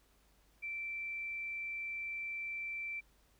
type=tone; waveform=sine; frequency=2339 Hz; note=D7; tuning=8 cents flat; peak=-38 dBFS; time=0.62-3.01 s; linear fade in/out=20 ms; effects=added 50 Hz sine -69 dBFS peak until 3.39 s + pink hiss -71 dBFS RMS until 3.39 s